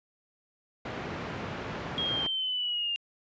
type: band-pass noise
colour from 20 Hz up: pink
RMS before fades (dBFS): -37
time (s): 0.85-2.27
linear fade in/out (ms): 5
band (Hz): 100 to 2300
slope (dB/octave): 12
type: linear sweep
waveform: sine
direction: down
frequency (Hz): 3278 to 2794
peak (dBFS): -28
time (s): 1.98-2.96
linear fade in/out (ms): 0
effects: resampled to 16000 Hz